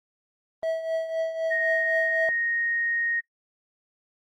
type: tone with tremolo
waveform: triangle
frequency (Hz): 650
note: E5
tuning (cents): -24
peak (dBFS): -20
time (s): 0.63-2.29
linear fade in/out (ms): 0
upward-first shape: triangle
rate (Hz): 3.9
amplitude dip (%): 70
type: tone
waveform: sine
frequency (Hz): 1864.7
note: A#6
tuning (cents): 0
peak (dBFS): -24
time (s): 1.5-3.21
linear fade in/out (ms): 20
effects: noise-tail reverb RT60 0.1 s tail -19 dB re dry + Opus 24 kbps